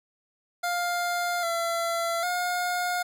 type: tone with pitch steps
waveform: 25% pulse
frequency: 702 / 675 / 715 Hz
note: F5 / E5 / F5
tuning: +9 / +41 / +41 cents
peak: -22 dBFS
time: 0.63-3.03 s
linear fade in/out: 10 ms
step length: 800 ms
effects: none